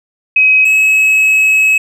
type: tone pair in turn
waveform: sine / triangle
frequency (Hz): 2539 / 2569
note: D#7 / E7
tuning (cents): +34 / -45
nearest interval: unison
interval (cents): 21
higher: second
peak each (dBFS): -5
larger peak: neither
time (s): 0.36-0.65 / 0.65-1.78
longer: second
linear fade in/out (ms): 5
effects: none